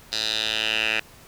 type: tone with band-pass filter sweep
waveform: 10% pulse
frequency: 110 Hz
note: A2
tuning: in tune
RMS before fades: -25 dBFS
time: 0.12-1 s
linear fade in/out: 5 ms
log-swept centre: 4400 to 2400 Hz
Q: 4.1
effects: pink hiss -49 dBFS RMS until 1.27 s